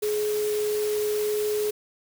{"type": "tone in noise", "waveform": "sine", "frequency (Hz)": 422, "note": "G#4", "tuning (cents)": 28, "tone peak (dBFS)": -23, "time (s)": [0.02, 1.71], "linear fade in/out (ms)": 10, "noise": "white", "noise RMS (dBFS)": -36, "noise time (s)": [0.02, 1.71], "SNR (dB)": 10, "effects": []}